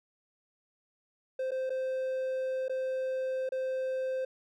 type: tone with dropouts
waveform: triangle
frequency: 521 Hz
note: C5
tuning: 7 cents flat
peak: -28 dBFS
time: 1.39-4.25 s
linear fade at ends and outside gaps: 5 ms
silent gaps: 1.509-1.516 / 1.696-1.702 / 2.683-2.695 / 3.491-3.52 s
effects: none